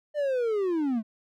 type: linear sweep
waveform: triangle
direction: down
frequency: 605 to 207.7 Hz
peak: -22 dBFS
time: 0.14-1.03 s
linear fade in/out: 50 ms
effects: none